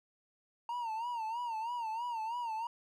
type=tone with vibrato; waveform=triangle; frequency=923 Hz; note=A#5; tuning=17 cents flat; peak=-33 dBFS; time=0.69-2.67 s; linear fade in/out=2 ms; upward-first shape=sine; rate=3.1 Hz; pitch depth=100 cents each way; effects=none